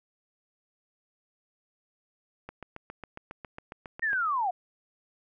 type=click train; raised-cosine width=0.5 ms; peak=-25 dBFS; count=13; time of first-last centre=2.49-4.132 s; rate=7.31 Hz
type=linear sweep; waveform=sine; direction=down; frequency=1864.7 to 690 Hz; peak=-25 dBFS; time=4.02-4.51 s; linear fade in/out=10 ms
effects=none